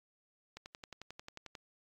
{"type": "click train", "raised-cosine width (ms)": 0.2, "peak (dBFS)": -29, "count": 12, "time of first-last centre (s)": [0.57, 1.552], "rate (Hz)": 11.2, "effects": ["AAC 48 kbps"]}